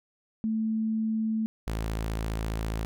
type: tone pair in turn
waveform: sine / sawtooth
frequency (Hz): 220.4 / 54.75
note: A3 / A1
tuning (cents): +3 / -8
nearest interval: 2 octaves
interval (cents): 2411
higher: first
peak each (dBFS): -25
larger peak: neither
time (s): 0.44-1.46 / 1.67-2.85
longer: second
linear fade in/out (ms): 0
effects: none